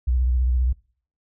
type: tone with vibrato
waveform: sine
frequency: 62.4 Hz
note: B1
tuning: 19 cents sharp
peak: -17 dBFS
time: 0.07-0.73 s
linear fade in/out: 10 ms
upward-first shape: sine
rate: 15 Hz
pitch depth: 89 cents each way
effects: noise-tail reverb RT60 0.5 s tail -24 dB re dry